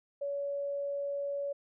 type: tone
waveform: sine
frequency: 565 Hz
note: C#5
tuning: 33 cents sharp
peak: -32 dBFS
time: 0.21-1.53 s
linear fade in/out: 10 ms
effects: none